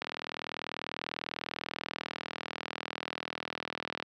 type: click train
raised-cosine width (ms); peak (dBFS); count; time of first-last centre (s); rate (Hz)
0.3; -18; 162; 0.02-4.025; 40.2
effects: high-pass 200 Hz 12 dB/octave